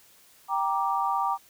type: chord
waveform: sine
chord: G minor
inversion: none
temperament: just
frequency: 784 / 940.8 / 1176 Hz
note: G5 / Bb5 / D6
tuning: 0 / +16 / +2 cents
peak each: -28 dBFS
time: 0.48-1.38 s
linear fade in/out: 50 ms
effects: white hiss -57 dBFS RMS until 1.49 s